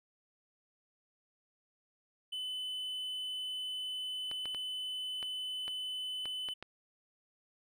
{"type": "tone", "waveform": "triangle", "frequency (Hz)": 3017, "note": "F#7", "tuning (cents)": 33, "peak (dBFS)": -35, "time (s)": [2.32, 6.54], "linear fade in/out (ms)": 10}
{"type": "clicks", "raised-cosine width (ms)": 0.3, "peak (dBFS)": -28, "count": 8, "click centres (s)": [4.314, 4.456, 4.547, 5.228, 5.68, 6.256, 6.487, 6.626]}
{"effects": []}